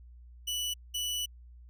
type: tone bursts at uneven times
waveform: sawtooth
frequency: 2960 Hz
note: F#7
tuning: in tune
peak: -28 dBFS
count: 2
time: 0.47-0.74 / 0.94-1.26 s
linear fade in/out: 10 ms
effects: added 60 Hz sine -49 dBFS peak until 1.69 s